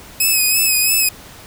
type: tone with vibrato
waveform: 5% pulse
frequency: 2547 Hz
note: D#7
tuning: 40 cents sharp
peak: -4 dBFS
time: 0.2-1.09 s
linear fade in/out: 5 ms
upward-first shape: sine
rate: 3 Hz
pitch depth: 48 cents each way
effects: pink hiss -39 dBFS RMS until 1.46 s